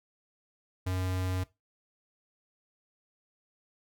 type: tone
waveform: square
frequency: 92.5 Hz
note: F#2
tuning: in tune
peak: -30 dBFS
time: 0.86-1.44 s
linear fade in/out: 10 ms
effects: noise-tail reverb RT60 0.2 s tail -17 dB re dry